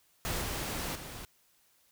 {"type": "noise with level steps", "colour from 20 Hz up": "pink", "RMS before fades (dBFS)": [-34, -36, -44], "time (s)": [0.25, 1.25], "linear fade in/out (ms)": 0, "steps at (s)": [0.41, 0.95], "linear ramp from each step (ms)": 5, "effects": ["white hiss -68 dBFS RMS until 1.91 s"]}